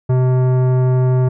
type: tone with tanh clipping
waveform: sine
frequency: 127.7 Hz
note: C3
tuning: 42 cents flat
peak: -13 dBFS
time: 0.09-1.29 s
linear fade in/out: 10 ms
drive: 15 dB
effects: none